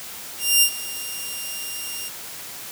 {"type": "tone with ADSR envelope", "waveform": "10% pulse", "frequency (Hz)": 2794, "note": "F7", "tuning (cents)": 0, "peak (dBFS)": -3, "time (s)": [0.38, 2.1], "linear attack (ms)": 240, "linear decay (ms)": 76, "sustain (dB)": -18, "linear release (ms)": 28, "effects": ["white hiss -36 dBFS RMS until 2.71 s", "high-pass 80 Hz 12 dB/octave"]}